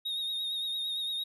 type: tone with vibrato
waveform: triangle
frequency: 3729 Hz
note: A#7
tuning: in tune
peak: -30 dBFS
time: 0.05-1.24 s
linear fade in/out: 10 ms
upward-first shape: triangle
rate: 8.8 Hz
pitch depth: 43 cents each way
effects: none